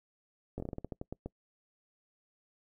slowing click train, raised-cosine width 2 ms, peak -25 dBFS, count 12, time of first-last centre 0.58-1.26 s, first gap 20 ms, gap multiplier 1.21, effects noise-tail reverb RT60 0.1 s tail -25 dB re dry

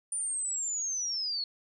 sine linear sweep, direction down, 9310 to 4292 Hz, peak -30 dBFS, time 0.12-1.44 s, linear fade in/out 2 ms, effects none

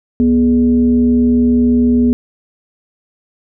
sine tone with frequency modulation, 243.4 Hz, B3, 25 cents flat, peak -8 dBFS, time 0.2-2.13 s, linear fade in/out 0 ms, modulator 175 Hz, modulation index 0.48, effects none

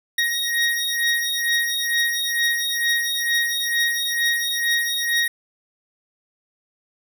25% pulse beating tone pair, 1877 / 1879.2 Hz, A#6 / A#6, +11 / +13 cents, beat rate 2.2 Hz, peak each -19 dBFS, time 0.18-5.28 s, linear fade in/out 5 ms, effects none

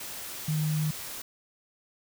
sine tone in noise, 154 Hz, D#3, 17 cents flat, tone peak -25 dBFS, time 0.48-0.91 s, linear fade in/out 5 ms, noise white, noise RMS -39 dBFS, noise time 0-1.22 s, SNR +11 dB, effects none

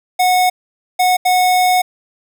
square tone bursts at uneven times, 732 Hz, F#5, 19 cents flat, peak -11 dBFS, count 3, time 0.19-0.5 / 0.99-1.17 / 1.25-1.82 s, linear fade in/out 10 ms, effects none

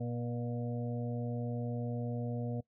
harmonic tone with a mistuned harmonic, 120 Hz, B2, 49 cents flat, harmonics 1 / 2 / 4 / 5 / 6, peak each -36 / -39 / -43 / -47 / -50 dBFS, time 0-2.61 s, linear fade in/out 10 ms, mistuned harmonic 6, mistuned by -19 cents, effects noise-tail reverb RT60 0.1 s tail -21 dB re dry

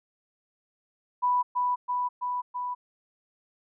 sine tone with echo, 988 Hz, B5, in tune, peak -21 dBFS, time 1.22-1.43 s, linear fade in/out 20 ms, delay 330 ms, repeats 4, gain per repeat -2 dB, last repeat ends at 2.75 s, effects none

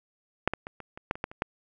clicks, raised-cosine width 0.5 ms, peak -7 / -14 / -22 / -26 / -26 / -11 / -24 / -14 / -28 / -11 dBFS, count 10, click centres 0.476 / 0.536 / 0.669 / 0.803 / 0.975 / 1.111 / 1.155 / 1.241 / 1.315 / 1.421 s, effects none

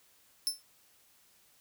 25% pulse tone with exponential decay, 5300 Hz, E8, 9 cents sharp, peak -20 dBFS, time 0.47-0.62 s, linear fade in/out 0 ms, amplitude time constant 31 ms, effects white hiss -65 dBFS RMS until 1.6 s

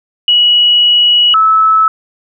sine tone pair in turn, 2925 / 1302.9 Hz, F#7 / E6, -21 / -21 cents, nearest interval octave + major second, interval 1400 cents, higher first, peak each -5 dBFS, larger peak neither, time 0.28-1.34 / 1.34-1.88 s, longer first, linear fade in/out 2 ms, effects none

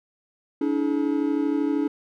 triangle tone cluster, 286 / 318.8 / 425.2 Hz, D4 / D#4 / G#4, -46 / +42 / +41 cents, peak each -21 / -24 / -28 dBFS, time 0.61-1.88 s, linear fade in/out 5 ms, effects none

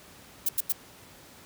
violet noise bursts, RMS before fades -25 dBFS, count 3, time 0.46-0.723 s, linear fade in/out 5 ms, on 29 ms, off 88 ms, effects pink hiss -51 dBFS RMS until 1.45 s + high-pass 80 Hz 12 dB/octave

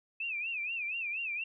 sine tone with vibrato, 2552 Hz, D#7, 43 cents sharp, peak -33 dBFS, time 0.2-1.44 s, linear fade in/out 5 ms, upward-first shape sine, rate 4.2 Hz, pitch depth 150 cents each way, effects none

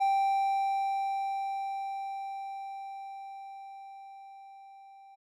triangle tone with level ramp, 784 Hz, G5, in tune, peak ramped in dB -21 to -49 dBFS, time 0-5.16 s, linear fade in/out 20 ms, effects none

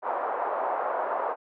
pink band-pass noise, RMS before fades -29 dBFS, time 0.02-1.36 s, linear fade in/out 50 ms, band 570 to 1100 Hz, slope 24 dB/octave, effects none

